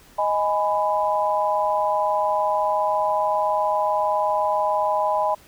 sine chord, G# minor, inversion second, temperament just, 623 / 830.6 / 996.7 Hz, D#5 / G#5 / B5, +2 / 0 / +16 cents, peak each -23 dBFS, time 0.18-5.35 s, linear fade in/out 10 ms, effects pink hiss -51 dBFS RMS until 5.47 s

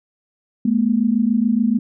sine tone pair together, 213.7 / 240.7 Hz, G#3 / B3, +50 / -44 cents, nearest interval major second, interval 206 cents, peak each -17 dBFS, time 0.65-1.79 s, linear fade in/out 5 ms, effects none

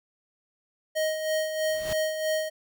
square tone with tremolo, 626 Hz, D#5, 10 cents sharp, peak -24 dBFS, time 0.95-2.5 s, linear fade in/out 20 ms, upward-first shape sine, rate 3.1 Hz, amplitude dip 55%
pink noise with exponential growth, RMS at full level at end -33 dBFS, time 1.59-1.93 s, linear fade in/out 2 ms, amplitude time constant 73 ms
effects none

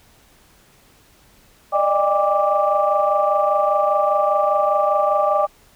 sine tone cluster, 590 / 615 / 802 / 1172 Hz, D5 / D#5 / G5 / D6, +8 / -20 / +39 / -4 cents, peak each -20 dBFS, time 1.72-5.47 s, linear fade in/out 20 ms, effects tanh soft clip ceiling -4 dBFS + pink hiss -53 dBFS RMS until 5.75 s

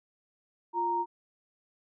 sine tone pair together, 349.2 / 931.3 Hz, F4 / A#5, 0 / -2 cents, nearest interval octave + perfect fourth, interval 1698 cents, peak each -35 / -27 dBFS, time 0.73-1.06 s, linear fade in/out 50 ms, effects none

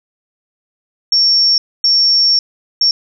sine tone bursts at uneven times, 5480 Hz, F8, 34 cents flat, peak -8 dBFS, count 3, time 1.12-1.58 / 1.84-2.39 / 2.81-2.91 s, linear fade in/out 2 ms, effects none

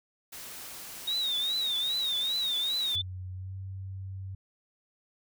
white noise, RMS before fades -43 dBFS, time 0.32-2.96 s, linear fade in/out 10 ms
sine tone with vibrato, 3729 Hz, A#7, in tune, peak -27 dBFS, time 1.07-3.02 s, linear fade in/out 10 ms, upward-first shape triangle, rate 2.5 Hz, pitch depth 140 cents each way
sine tone with pitch glide, 92.2 to 95.56 Hz, F#2 to G2, -6 to -44 cents, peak -36 dBFS, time 2.95-4.35 s, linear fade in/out 5 ms, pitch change +62 cents, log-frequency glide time 3.33-3.55 s
effects none

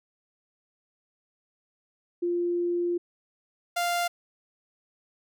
sine / sawtooth tone pair in turn, 348.5 / 697 Hz, F4 / F5, -4 / -4 cents, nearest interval octave, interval 1200 cents, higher second, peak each -24 / -21 dBFS, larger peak second, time 2.22-2.98 / 3.76-4.08 s, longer first, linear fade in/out 10 ms, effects none

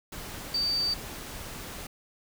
sine tone in noise, 4624 Hz, D8, 28 cents flat, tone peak -25 dBFS, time 0.54-0.94 s, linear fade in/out 5 ms, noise pink, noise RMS -40 dBFS, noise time 0.12-1.87 s, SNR +12 dB, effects none

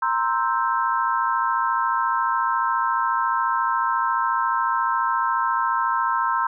sine chord, C dominant seventh, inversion third, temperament equal, 932.3 / 1046.5 / 1318.5 / 1568 Hz, Bb5 / C6 / E6 / G6, 0 / 0 / 0 / 0 cents, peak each -24 / -23 / -25 / -29 dBFS, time 0.02-6.47 s, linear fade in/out 5 ms, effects none

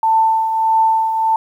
sine tone with tremolo, 890 Hz, A5, 20 cents sharp, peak -9 dBFS, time 0.03-1.36 s, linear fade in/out 2 ms, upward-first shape triangle, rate 1.6 Hz, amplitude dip 55%, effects 8-bit

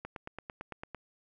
click train, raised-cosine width 0.5 ms, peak -25 dBFS, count 9, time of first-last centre 0.05-0.947 s, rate 8.92 Hz, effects none

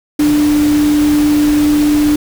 sine tone in noise, 296.9 Hz, D4, 19 cents sharp, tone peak -8 dBFS, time 0.19-2.16 s, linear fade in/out 5 ms, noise pink, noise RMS -23 dBFS, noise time 0.19-2.16 s, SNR +12 dB, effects none

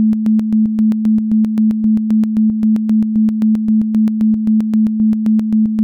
sine tone with tremolo, 217.4 Hz, A3, 21 cents flat, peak -8 dBFS, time 0-5.83 s, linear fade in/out 0 ms, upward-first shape square, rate 3.8 Hz, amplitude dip 50%, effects none

